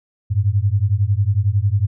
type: beating tone pair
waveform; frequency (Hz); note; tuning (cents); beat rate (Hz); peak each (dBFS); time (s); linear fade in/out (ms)
sine; 95.8 / 106.8; G2 / G#2; -39 / +49; 11; -17; 0.3-1.87; 20
effects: none